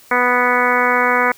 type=harmonic tone; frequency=246.9 Hz; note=B3; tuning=in tune; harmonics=1 / 2 / 3 / 4 / 5 / 6 / 7 / 8 / 9; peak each=-25 / -20 / -23 / -19 / -20 / -20 / -23 / -22 / -22 dBFS; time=0.11-1.32 s; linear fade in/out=5 ms; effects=white hiss -46 dBFS RMS until 1.37 s